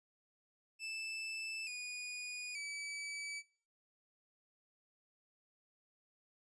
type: tone with pitch steps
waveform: sawtooth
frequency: 2637 / 2460 / 2296 Hz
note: E7 / D#7 / D7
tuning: 0 / -20 / -40 cents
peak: -38 dBFS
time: 0.79-3.43 s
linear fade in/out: 50 ms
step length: 880 ms
effects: noise-tail reverb RT60 0.4 s tail -18 dB re dry + resampled to 22050 Hz